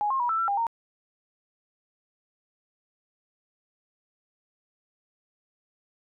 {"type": "tone with pitch steps", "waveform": "sine", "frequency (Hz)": [832, 1068, 967, 1323, 1351, 804, 922], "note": ["G#5", "C6", "B5", "E6", "E6", "G5", "A#5"], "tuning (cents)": [3, 35, -37, 6, 42, 44, -19], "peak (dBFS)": -23, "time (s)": [0.01, 0.668], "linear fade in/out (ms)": 0, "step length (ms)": 94, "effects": []}